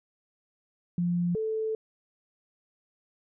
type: tone pair in turn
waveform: sine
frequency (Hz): 174.61 / 439.1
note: F3 / A4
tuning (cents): 0 / -4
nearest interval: octave + major third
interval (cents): 1596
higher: second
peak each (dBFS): -24 / -27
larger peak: first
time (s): 0.98-1.35 / 1.35-1.75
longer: second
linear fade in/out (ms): 2
effects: none